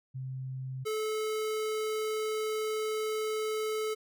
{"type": "tone pair in turn", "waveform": ["sine", "square"], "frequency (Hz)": [130.81, 433.3], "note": ["C3", "A4"], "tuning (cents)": [0, -27], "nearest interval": "octave + major sixth", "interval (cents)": 2073, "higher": "second", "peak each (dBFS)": [-35, -31], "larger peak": "second", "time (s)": [[0.14, 0.85], [0.85, 3.95]], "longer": "second", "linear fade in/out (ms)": 20, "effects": []}